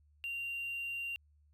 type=tone with hard clipping; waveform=triangle; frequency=2770 Hz; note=F7; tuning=15 cents flat; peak=-37 dBFS; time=0.24-1.16 s; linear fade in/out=0 ms; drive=4 dB; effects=added 74 Hz sine -64 dBFS peak until 1.53 s